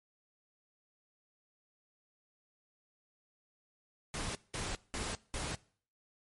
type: noise bursts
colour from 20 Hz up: pink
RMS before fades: -38 dBFS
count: 4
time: 4.14-5.55 s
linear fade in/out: 0 ms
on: 210 ms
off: 190 ms
effects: noise-tail reverb RT60 0.5 s tail -22 dB re dry + MP3 48 kbps